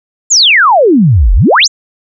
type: exponential two-way sweep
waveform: sine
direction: down then up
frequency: 7459 to 38.89 to 7459 Hz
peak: -3 dBFS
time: 0.3-1.68 s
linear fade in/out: 20 ms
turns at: 1.34 s
effects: none